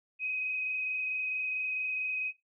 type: tone with frequency modulation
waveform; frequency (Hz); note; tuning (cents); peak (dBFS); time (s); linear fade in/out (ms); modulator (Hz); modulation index
sine; 2522; D#7; +23; -30; 0.19-2.33; 50; 24.5; 0.94
effects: noise-tail reverb RT60 0.2 s tail -19 dB re dry